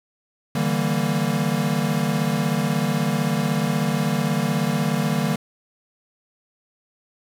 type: chord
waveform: square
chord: E half-diminished seventh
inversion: third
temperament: equal with one note detuned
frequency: 146.83 / 163.01 / 196 / 233.1 Hz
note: D3 / E3 / G3 / Bb3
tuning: 0 / -19 / 0 / 0 cents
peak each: -26 dBFS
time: 0.55-5.36 s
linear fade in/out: 5 ms
effects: resampled to 32000 Hz + 7-bit